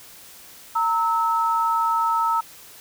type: tone pair together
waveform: sine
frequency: 919.2 / 1300 Hz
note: A#5 / E6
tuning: -25 / -24 cents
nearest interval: tritone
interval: 601 cents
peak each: -21 dBFS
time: 0.75-2.41 s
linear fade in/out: 10 ms
effects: white hiss -45 dBFS RMS until 2.8 s